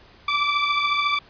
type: beating tone pair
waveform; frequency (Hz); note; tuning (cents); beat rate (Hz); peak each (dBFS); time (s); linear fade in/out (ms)
20% pulse; 1161 / 1175; D6 / D6; -20 / +1; 14; -16 / -21; 0.28-1.19; 5
effects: pink hiss -51 dBFS RMS until 1.29 s + resampled to 11025 Hz